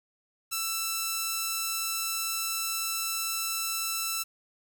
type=tone; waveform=5% pulse; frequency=1329 Hz; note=E6; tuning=14 cents sharp; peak=-17 dBFS; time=0.51-4.24 s; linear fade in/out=20 ms; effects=9-bit